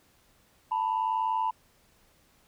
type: tone pair together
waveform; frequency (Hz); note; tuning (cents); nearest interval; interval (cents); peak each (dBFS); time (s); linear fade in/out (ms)
sine; 887.4 / 987.8; A5 / B5; +14 / 0; major second; 186; -27; 0.71-1.51; 10
effects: tanh soft clip ceiling -20 dBFS + pink hiss -64 dBFS RMS until 2.47 s